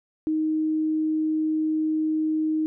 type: tone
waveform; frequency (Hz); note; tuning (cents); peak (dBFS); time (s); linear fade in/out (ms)
sine; 312.4; D#4; +7; -21; 0.27-2.66; 0
effects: none